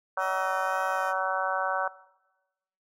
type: harmonic tone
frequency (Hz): 188.8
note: F#3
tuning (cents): +35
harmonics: 3 / 4 / 5 / 6 / 7 / 8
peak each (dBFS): -33 / -33 / -33 / -33 / -33 / -33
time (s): 0.17-1.88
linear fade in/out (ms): 5
type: tone with vibrato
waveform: 15% pulse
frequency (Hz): 622.3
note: D#5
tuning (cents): 0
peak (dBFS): -32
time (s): 0.18-1.14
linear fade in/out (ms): 50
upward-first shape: sine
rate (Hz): 1.9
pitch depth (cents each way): 21
effects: noise-tail reverb RT60 1.0 s tail -19 dB re dry